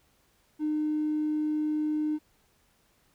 triangle tone, 304.7 Hz, D#4, 36 cents flat, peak -22 dBFS, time 0.59-2.19 s, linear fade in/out 50 ms, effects tanh soft clip ceiling -23 dBFS + pink hiss -67 dBFS RMS until 3.14 s

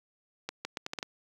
accelerating click train, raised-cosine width 0.2 ms, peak -17 dBFS, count 7, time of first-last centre 0.49-1.028 s, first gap 160 ms, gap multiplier 0.76, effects high-pass 150 Hz 12 dB/octave + 9-bit

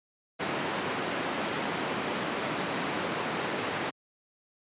pink band-pass noise, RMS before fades -32 dBFS, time 0.39-3.91 s, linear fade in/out 20 ms, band 200 to 2800 Hz, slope 12 dB/octave, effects high-pass 100 Hz 12 dB/octave + resampled to 8000 Hz

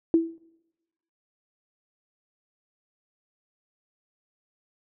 sine tone with exponential decay, 329.6 Hz, E4, in tune, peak -13 dBFS, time 0.14-0.38 s, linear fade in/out 1 ms, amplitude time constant 52 ms, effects noise-tail reverb RT60 1.0 s tail -25 dB re dry

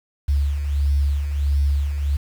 sine beating tone pair, 69.8 / 71.3 Hz, C#2 / C#2, +13 / +49 cents, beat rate 1.5 Hz, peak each -25 / -17 dBFS, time 0.28-2.17 s, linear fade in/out 10 ms, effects tanh soft clip ceiling -10 dBFS + 7-bit

